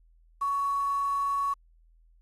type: tone with quantisation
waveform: sine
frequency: 1118 Hz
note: C#6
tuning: 14 cents sharp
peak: -25 dBFS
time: 0.41-1.54 s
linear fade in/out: 10 ms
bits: 8
effects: added 41 Hz sine -57 dBFS peak until 2.21 s + AAC 32 kbps